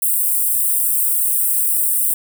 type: high-pass noise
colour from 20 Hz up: white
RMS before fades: -17 dBFS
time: 0.02-2.14 s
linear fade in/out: 5 ms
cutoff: 8100 Hz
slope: 96 dB/octave
effects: none